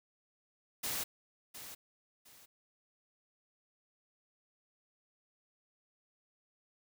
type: noise with echo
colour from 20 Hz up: white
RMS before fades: -37 dBFS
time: 0.83-1.04 s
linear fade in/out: 10 ms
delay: 710 ms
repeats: 2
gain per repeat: -11 dB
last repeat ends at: 2.46 s
effects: none